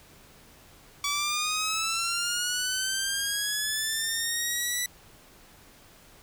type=linear sweep; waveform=10% pulse; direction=up; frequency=1140 to 1975.5 Hz; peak=-18 dBFS; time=1.04-4.86 s; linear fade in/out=2 ms; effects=pink hiss -54 dBFS RMS until 6.22 s